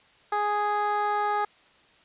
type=tone with band-pass filter; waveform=15% pulse; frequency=415.3 Hz; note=G#4; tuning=in tune; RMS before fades=-26 dBFS; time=0.32-1.45 s; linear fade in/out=5 ms; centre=900 Hz; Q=1.4; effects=white hiss -58 dBFS RMS until 2.04 s + resampled to 8000 Hz